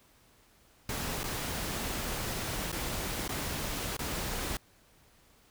pink noise with dropouts, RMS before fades -35 dBFS, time 0.89-4.57 s, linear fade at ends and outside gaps 2 ms, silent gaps 1.233-1.24 / 2.718-2.726 / 3.279-3.291 / 3.968-3.991 s, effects pink hiss -63 dBFS RMS until 5.5 s

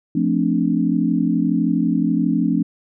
sine chord, D minor seventh, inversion first, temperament equal, 174.61 / 220 / 261.6 / 293.7 Hz, F3 / A3 / C4 / D4, 0 / 0 / 0 / 0 cents, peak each -21 dBFS, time 0.15-2.63 s, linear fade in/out 5 ms, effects none

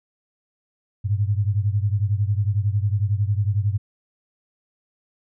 sine beating tone pair, 99.2 / 110.2 Hz, G2 / A2, +21 / +3 cents, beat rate 11 Hz, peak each -20 / -23 dBFS, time 1.04-3.78 s, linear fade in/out 20 ms, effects none

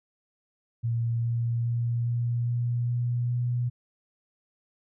sine tone with pitch steps, 116.54 / 117.42 / 118.3 / 119.2 / 120.09 / 121 / 121.91 Hz, A#2 / A#2 / A#2 / A#2 / B2 / B2 / B2, 0 / +13 / +26 / +39 / -48 / -35 / -22 cents, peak -24 dBFS, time 0.83-3.7 s, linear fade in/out 20 ms, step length 410 ms, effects none

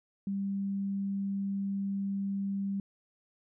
sine tone, 197.3 Hz, G3, 11 cents sharp, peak -30 dBFS, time 0.27-2.8 s, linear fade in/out 2 ms, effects none

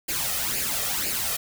white noise with flanger, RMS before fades -27 dBFS, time 0.08-1.37 s, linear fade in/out 10 ms, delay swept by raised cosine 0.42 to 1.62 ms, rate 2 Hz, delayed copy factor +0.65, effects none

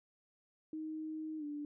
sine tone with pitch glide, 313 to 293.7 Hz, D#4 to D4, +10 to 0 cents, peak -39 dBFS, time 0.73-1.65 s, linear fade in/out 2 ms, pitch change -110 cents, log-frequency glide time 1.38-1.44 s, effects none

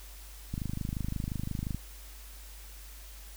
click train, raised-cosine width 5 ms, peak -21 dBFS, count 32, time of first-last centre 0.54-1.746 s, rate 25.7 Hz, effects added 50 Hz sine -46 dBFS peak until 3.36 s + white hiss -52 dBFS RMS until 3.36 s

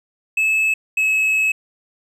triangle tone pair in turn, 2600 / 2579 Hz, E7 / E7, -24 / -39 cents, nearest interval unison, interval 15 cents, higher first, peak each -13 dBFS, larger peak neither, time 0.37-0.74 / 0.97-1.52 s, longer second, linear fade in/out 5 ms, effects resampled to 32000 Hz

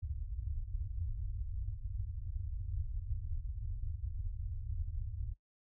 pink low-pass noise, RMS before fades -39 dBFS, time 0.02-5.34 s, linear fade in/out 10 ms, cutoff 110 Hz, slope 96 dB/octave, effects noise-tail reverb RT60 0.1 s tail -19 dB re dry

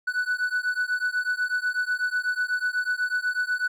triangle beating tone pair, 1482 / 1490.1 Hz, F#6 / F#6, +2 / +12 cents, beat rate 8.1 Hz, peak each -25 dBFS, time 0.07-3.68 s, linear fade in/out 10 ms, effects none

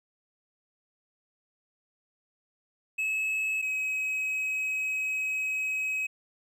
triangle tone pair in turn, 2583 / 2546 Hz, E7 / D#7, -36 / +39 cents, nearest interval unison, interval 25 cents, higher first, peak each -25 / -26 dBFS, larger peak first, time 2.98-3.62 / 3.62-6.07 s, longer second, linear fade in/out 10 ms, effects none

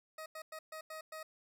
20% pulse tone bursts at uneven times, 630 Hz, D#5, 21 cents sharp, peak -39 dBFS, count 6, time 0.18-0.26 / 0.35-0.42 / 0.52-0.59 / 0.72-0.81 / 0.9-1.01 / 1.12-1.23 s, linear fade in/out 5 ms, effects none

